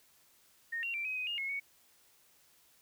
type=tone with pitch steps; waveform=sine; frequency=1848 / 2755 / 2351 / 2528 / 2507 / 2839 / 2173 / 2227 Hz; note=A#6 / F7 / D7 / D#7 / D#7 / F7 / C#7 / C#7; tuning=-16 / -24 / +1 / +27 / +12 / +28 / -35 / +7 cents; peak=-34 dBFS; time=0.72-1.6 s; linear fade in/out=10 ms; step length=110 ms; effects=white hiss -66 dBFS RMS until 2.81 s